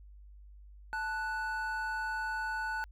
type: tone pair together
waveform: triangle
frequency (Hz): 880 / 1480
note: A5 / F#6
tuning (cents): 0 / 0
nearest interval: major sixth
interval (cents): 900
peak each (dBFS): -35 / -33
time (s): 0.93-2.84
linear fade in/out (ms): 0
effects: added 50 Hz sine -50 dBFS peak until 2.91 s